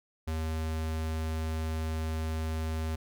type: tone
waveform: square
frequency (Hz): 79.6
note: D#2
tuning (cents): +40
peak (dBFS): -31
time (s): 0.27-2.96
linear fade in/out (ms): 10
effects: none